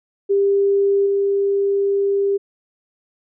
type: tone with level steps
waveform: sine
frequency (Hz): 397.9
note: G4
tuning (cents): +26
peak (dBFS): -13 / -15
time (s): 0.29-2.38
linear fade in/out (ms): 20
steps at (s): 1.06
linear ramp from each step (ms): 5
effects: none